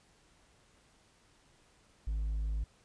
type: tone with hard clipping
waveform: sine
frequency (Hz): 53.2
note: G#1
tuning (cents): +42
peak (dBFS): -32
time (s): 2.07-2.64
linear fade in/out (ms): 5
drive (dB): 2
effects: pink hiss -66 dBFS RMS until 2.84 s + resampled to 22050 Hz